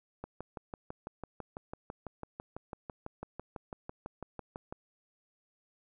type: click train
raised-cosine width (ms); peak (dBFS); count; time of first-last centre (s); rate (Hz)
1; -26; 28; 0.24-4.725; 6.02
effects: none